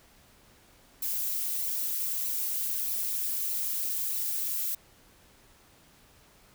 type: noise with flanger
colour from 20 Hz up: violet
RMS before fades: -31 dBFS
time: 1.02-4.75 s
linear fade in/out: 5 ms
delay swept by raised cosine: 0.58 to 6.08 ms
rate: 1.6 Hz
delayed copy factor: -0.55
effects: pink hiss -59 dBFS RMS until 6.54 s